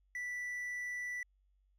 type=tone; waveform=triangle; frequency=1969 Hz; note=B6; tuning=6 cents flat; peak=-36 dBFS; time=0.15-1.23 s; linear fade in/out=2 ms; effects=added 48 Hz sine -69 dBFS peak until 1.78 s